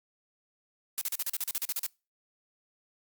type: noise bursts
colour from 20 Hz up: blue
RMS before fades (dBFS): -31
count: 13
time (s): 0.98-1.864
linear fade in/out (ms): 0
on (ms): 32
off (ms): 39
effects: noise-tail reverb RT60 0.3 s tail -26 dB re dry + Opus 48 kbps